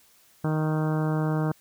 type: harmonic tone with a mistuned harmonic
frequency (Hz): 155.56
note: D#3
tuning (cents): 0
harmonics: 1 / 2 / 3 / 4 / 5 / 6 / 7 / 8 / 9 / 10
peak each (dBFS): -24 / -30 / -34 / -36 / -38 / -40 / -41 / -42 / -43 / -44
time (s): 0.44-1.52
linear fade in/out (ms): 5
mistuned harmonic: 9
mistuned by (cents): -16
effects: white hiss -59 dBFS RMS until 1.6 s